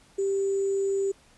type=tone with sample-and-hold; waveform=sine; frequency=392 Hz; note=G4; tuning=in tune; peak=-23 dBFS; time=0.18-1.12 s; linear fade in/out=10 ms; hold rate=7350 Hz; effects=pink hiss -58 dBFS RMS until 1.37 s + resampled to 24000 Hz